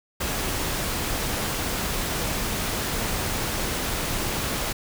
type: noise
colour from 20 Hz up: pink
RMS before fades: -27 dBFS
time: 0.2-4.73 s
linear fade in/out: 10 ms
effects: none